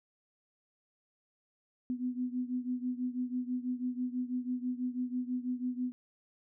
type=beating tone pair; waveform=sine; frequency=248.2 / 254.3 Hz; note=B3 / C4; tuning=+9 / -49 cents; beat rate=6.1 Hz; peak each=-34 / -37 dBFS; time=1.9-5.92 s; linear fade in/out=0 ms; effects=none